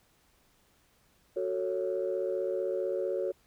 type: chord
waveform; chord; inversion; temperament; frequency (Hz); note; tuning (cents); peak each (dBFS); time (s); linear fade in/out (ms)
sine; F# minor; none; equal with one note detuned; 370 / 445.6 / 554.4; F#4 / A4 / C#5; 0 / +22 / 0; -32 / -34 / -32; 1.36-3.32; 10
effects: tanh soft clip ceiling -21 dBFS + pink hiss -67 dBFS RMS until 3.46 s